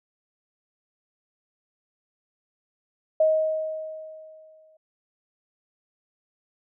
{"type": "tone with exponential decay", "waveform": "sine", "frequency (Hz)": 629, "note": "D#5", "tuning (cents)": 19, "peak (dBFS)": -15, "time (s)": [3.2, 4.77], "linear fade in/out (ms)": 5, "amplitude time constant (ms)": 340, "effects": []}